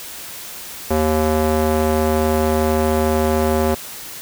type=tone with band-pass filter; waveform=square; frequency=77.78 Hz; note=D#2; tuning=in tune; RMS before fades=-17 dBFS; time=0.9-3.75 s; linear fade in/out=10 ms; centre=540 Hz; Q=1; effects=white hiss -33 dBFS RMS until 4.21 s